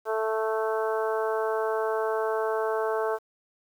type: harmonic tone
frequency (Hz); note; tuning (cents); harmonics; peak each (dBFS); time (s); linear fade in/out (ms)
220; A3; 0; 2 / 3 / 4 / 5 / 6 / 7; -27 / -31 / -33 / -35 / -37 / -38; 0.05-3.19; 50
effects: 9-bit